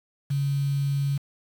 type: tone with quantisation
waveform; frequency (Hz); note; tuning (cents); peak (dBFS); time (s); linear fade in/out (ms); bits
sine; 140; C#3; +18; -22; 0.3-1.18; 10; 7
effects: none